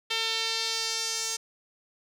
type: tone with band-pass filter sweep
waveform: sawtooth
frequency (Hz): 449.8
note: A4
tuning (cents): +38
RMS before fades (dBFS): -30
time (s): 0.1-1.37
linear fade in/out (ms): 10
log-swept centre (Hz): 3500 to 6500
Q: 2.3
effects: none